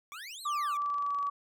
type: exponential two-way sweep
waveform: 25% pulse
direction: up then down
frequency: 1108.7 to 4349 to 1108.7 Hz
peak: -38 dBFS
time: 0.12-0.77 s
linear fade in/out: 0 ms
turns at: 0.42 s
type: tone with pitch glide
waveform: sine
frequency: 1174.7 to 1141.3 Hz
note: D6 to D6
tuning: 0 to -50 cents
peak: -29 dBFS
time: 0.45-1.3 s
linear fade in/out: 10 ms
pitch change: -50 cents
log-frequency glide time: 0.57-1.18 s
type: click train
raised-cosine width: 0.2 ms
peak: -35 dBFS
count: 12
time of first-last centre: 0.82-1.269 s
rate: 24.5 Hz
effects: none